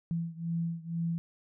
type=beating tone pair; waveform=sine; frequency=166.6 / 168.7 Hz; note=E3 / E3; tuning=+19 / +40 cents; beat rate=2.1 Hz; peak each=-33 / -35 dBFS; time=0.11-1.18 s; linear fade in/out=0 ms; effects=none